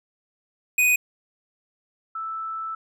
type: tone pair in turn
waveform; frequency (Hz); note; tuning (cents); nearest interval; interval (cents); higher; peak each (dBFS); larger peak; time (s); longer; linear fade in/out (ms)
square / sine; 2489 / 1318.5; D#7 / E6; 0 / 0; major seventh; 1100; first; -17 / -28; first; 0.78-0.96 / 2.15-2.75; second; 5
effects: none